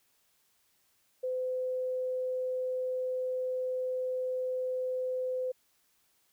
sine tone, 510 Hz, C5, 44 cents flat, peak -30 dBFS, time 1.23-5.52 s, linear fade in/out 10 ms, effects white hiss -71 dBFS RMS until 6.32 s

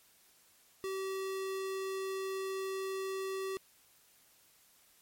square tone, 383.9 Hz, G4, 36 cents flat, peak -36 dBFS, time 0.84-3.57 s, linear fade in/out 0 ms, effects white hiss -65 dBFS RMS until 5.01 s + MP3 64 kbps

